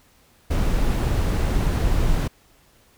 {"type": "noise", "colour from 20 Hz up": "brown", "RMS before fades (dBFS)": -20, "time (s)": [0.5, 2.28], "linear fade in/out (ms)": 10, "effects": ["pink hiss -57 dBFS RMS until 2.97 s"]}